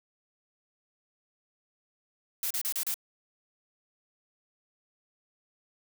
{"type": "noise bursts", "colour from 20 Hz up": "blue", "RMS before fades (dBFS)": -31, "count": 5, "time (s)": [2.43, 2.942], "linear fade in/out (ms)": 2, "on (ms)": 76, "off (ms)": 33, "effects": []}